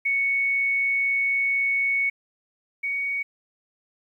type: tone pair in turn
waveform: sine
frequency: 2219 / 2238 Hz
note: C#7 / C#7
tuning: +1 / +16 cents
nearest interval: unison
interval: 15 cents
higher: second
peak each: -20 / -24 dBFS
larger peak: first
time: 0.05-2.1 / 2.83-3.23 s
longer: first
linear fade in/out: 10 ms
effects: 10-bit